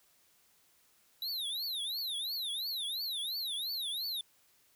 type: tone with vibrato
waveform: square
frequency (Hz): 3876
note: B7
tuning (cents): -33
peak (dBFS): -35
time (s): 1.22-4.21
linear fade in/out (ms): 2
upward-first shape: triangle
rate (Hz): 2.9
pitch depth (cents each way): 290
effects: white hiss -68 dBFS RMS until 4.75 s